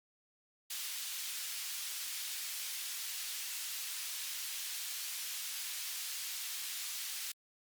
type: high-pass noise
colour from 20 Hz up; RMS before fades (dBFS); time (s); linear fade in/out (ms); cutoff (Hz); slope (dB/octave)
pink; -41; 0.7-7.32; 5; 3000; 12
effects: Opus 48 kbps

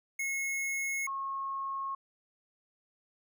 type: tone pair in turn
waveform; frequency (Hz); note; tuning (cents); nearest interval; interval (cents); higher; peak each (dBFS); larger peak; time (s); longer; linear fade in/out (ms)
square / sine; 2175 / 1087.5; C#7 / C#6; -33 / -33; octave; 1200; first; -32 / -33; first; 0.19-1.07 / 1.07-1.95; neither; 5
effects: none

